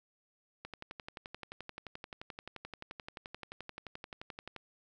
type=click train; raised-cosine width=0.3 ms; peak=-27 dBFS; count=46; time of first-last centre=0.65-4.563 s; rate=11.5 Hz; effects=none